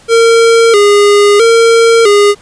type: tone with vibrato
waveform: square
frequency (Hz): 433.5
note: A4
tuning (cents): -26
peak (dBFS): -4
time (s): 0.08-2.35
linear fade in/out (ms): 50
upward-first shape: square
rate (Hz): 0.76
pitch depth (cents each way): 100
effects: pink hiss -41 dBFS RMS until 2.41 s + resampled to 22050 Hz